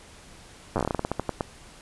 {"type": "slowing click train", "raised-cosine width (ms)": 1, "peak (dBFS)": -11, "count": 16, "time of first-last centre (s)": [0.76, 1.408], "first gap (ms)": 9, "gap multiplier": 1.2, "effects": ["pink hiss -49 dBFS RMS until 1.81 s", "resampled to 24000 Hz"]}